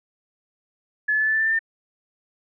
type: tone with pitch steps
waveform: sine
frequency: 1714 / 1725.9 / 1737.9 / 1750 / 1762.2 / 1774.4 / 1786.8 / 1799.2 Hz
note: A6 / A6 / A6 / A6 / A6 / A6 / A6 / A6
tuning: -46 / -34 / -22 / -10 / +2 / +14 / +26 / +38 cents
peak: -18 dBFS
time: 1.08-1.592 s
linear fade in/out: 10 ms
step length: 64 ms
effects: none